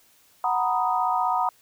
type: chord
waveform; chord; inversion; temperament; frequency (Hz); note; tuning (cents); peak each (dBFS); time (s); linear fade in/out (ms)
sine; B major seventh; second; equal; 740 / 932.3 / 987.8 / 1244.5; F#5 / A#5 / B5 / D#6; 0 / 0 / 0 / 0; -25 / -26 / -28 / -27; 0.44-1.49; 2
effects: white hiss -59 dBFS RMS until 1.61 s